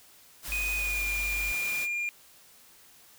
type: noise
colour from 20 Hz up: white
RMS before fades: -38 dBFS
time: 0.42-1.88 s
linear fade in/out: 50 ms
type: tone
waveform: sine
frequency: 52.9 Hz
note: G#1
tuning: 33 cents sharp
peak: -36 dBFS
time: 0.48-1.52 s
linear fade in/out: 0 ms
type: tone with pitch glide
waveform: triangle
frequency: 2489 to 2406 Hz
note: D#7 to D7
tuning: 0 to +41 cents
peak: -27 dBFS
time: 0.52-2.09 s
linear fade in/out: 0 ms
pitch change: -59 cents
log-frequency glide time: 0.77-1.04 s
effects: white hiss -56 dBFS RMS until 3.18 s

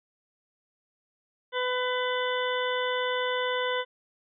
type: harmonic tone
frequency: 501 Hz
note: B4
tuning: 25 cents sharp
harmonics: 1 / 2 / 3 / 4 / 6 / 7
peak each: -29 / -32 / -34 / -35 / -37 / -37 dBFS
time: 1.52-3.85 s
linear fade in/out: 50 ms
effects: none

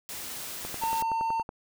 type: noise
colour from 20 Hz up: white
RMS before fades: -38 dBFS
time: 0.09-1.02 s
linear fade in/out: 0 ms
type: click train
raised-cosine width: 1 ms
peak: -23 dBFS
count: 10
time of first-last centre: 0.65-1.491 s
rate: 10.7 Hz
type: tone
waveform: triangle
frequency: 905 Hz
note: A5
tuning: 48 cents sharp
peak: -24 dBFS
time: 0.81-1.43 s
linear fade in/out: 20 ms
effects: none

